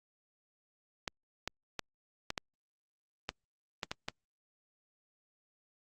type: clicks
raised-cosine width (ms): 0.2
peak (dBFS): -17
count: 9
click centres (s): 1.078 / 1.476 / 1.793 / 2.304 / 2.378 / 3.291 / 3.832 / 3.915 / 4.085
effects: Opus 48 kbps